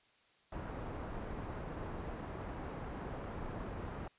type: low-pass noise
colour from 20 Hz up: pink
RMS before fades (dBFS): -43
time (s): 0.52-4.08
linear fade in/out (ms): 5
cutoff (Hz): 1200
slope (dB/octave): 12
effects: white hiss -69 dBFS RMS until 4.18 s + resampled to 8000 Hz